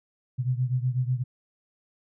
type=beating tone pair; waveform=sine; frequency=124.1 / 132.2 Hz; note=B2 / C3; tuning=+9 / +18 cents; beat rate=8.1 Hz; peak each=-25 / -28 dBFS; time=0.38-1.24 s; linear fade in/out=20 ms; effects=none